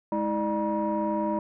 sine tone cluster, 210.7 / 321.8 / 599 / 956 Hz, G#3 / E4 / D5 / A#5, +25 / -42 / +34 / +43 cents, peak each -29 dBFS, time 0.12-1.39 s, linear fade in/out 2 ms, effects tanh soft clip ceiling -18 dBFS

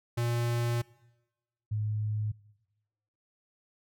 square / sine tone pair in turn, 118.8 / 106.57 Hz, A#2 / G#2, +33 / +45 cents, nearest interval major second, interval 188 cents, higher first, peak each -28 dBFS, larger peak neither, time 0.17-0.82 / 1.71-2.32 s, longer first, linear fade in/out 10 ms, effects noise-tail reverb RT60 1.0 s tail -22 dB re dry

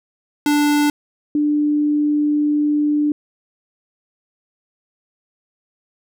square / sine tone pair in turn, 293.7 / 296.4 Hz, D4 / D4, 0 / +16 cents, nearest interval unison, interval 16 cents, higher second, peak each -14 dBFS, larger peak neither, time 0.46-0.9 / 1.35-3.12 s, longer second, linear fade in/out 2 ms, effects none

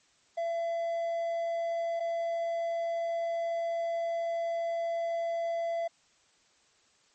triangle tone pair in turn, 673 / 673 Hz, E5 / E5, +36 / +36 cents, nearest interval unison, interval 0 cents, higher neither, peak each -27 dBFS, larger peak neither, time 0.37-2 / 2-5.88 s, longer second, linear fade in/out 10 ms, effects white hiss -66 dBFS RMS until 7.14 s + MP3 32 kbps

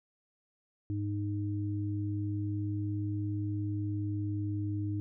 sine tone pair together, 102.9 / 308.4 Hz, G#2 / D#4, -16 / -15 cents, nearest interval octave + perfect fifth, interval 1901 cents, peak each -32 / -36 dBFS, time 0.9-5 s, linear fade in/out 0 ms, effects none

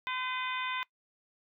harmonic tone with a mistuned harmonic, 510 Hz, C5, 44 cents flat, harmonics 2 / 3 / 4 / 5 / 6 / 7, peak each -36 / -40 / -38 / -40 / -45 / -42 dBFS, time 0.07-0.83 s, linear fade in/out 0 ms, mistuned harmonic 5, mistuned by -47 cents, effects noise-tail reverb RT60 0.1 s tail -22 dB re dry

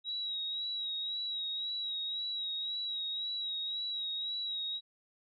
sine tone with vibrato, 3840 Hz, B7, 49 cents flat, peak -34 dBFS, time 0.04-4.81 s, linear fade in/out 50 ms, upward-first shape sine, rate 1.9 Hz, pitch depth 37 cents each way, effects none

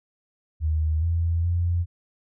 sine tone with pitch steps, 78.2 / 83.9 / 86.7 Hz, D#2 / E2 / F2, +9 / +31 / -12 cents, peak -20 dBFS, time 0.6-1.86 s, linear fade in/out 50 ms, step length 420 ms, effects none

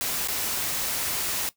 white noise with dropouts, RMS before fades -28 dBFS, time 0.01-1.49 s, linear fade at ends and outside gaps 0 ms, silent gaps 0.274-0.285 s, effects noise-tail reverb RT60 0.1 s tail -17 dB re dry

